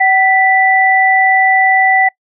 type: tone pair together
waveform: sine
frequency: 762.1 / 1975.5 Hz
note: G5 / B6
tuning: -49 / 0 cents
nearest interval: octave + major third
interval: 1649 cents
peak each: -10 dBFS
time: 0-2.09 s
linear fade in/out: 10 ms
effects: noise-tail reverb RT60 0.1 s tail -24 dB re dry